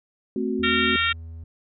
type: chord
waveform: sine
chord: F# diminished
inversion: first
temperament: equal with one note detuned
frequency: 221.4 / 261.6 / 370 Hz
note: A3 / C4 / F#4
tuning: +11 / 0 / 0 cents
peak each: -27 dBFS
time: 0.36-0.96 s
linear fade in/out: 2 ms
type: tone with pitch glide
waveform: triangle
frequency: 82.41 to 81.84 Hz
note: E2 to E2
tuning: 0 to -12 cents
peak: -33 dBFS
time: 0.59-1.44 s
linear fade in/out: 5 ms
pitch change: -12 cents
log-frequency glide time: 0.77-0.95 s
type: harmonic tone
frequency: 459.6 Hz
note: A#4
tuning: 25 cents flat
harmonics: 3 / 4 / 5 / 6 / 7 / 8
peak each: -25 / -26 / -27 / -28 / -28 / -29 dBFS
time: 0.63-1.13 s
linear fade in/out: 10 ms
effects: none